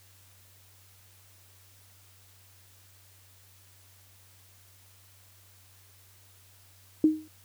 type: tone with exponential decay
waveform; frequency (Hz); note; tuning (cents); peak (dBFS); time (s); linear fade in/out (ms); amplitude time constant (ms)
sine; 311.1; D#4; 0; -14; 7.04-7.28; 2; 52
effects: added 95 Hz sine -59 dBFS peak until 7.44 s + white hiss -59 dBFS RMS until 7.44 s